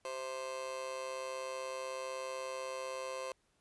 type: tone with amplitude modulation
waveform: 30% pulse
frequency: 523.3 Hz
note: C5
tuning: in tune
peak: -33 dBFS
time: 0.05-3.32 s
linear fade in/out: 2 ms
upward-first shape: sine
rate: 136 Hz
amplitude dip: 75%
effects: pink hiss -75 dBFS RMS until 3.6 s + resampled to 24000 Hz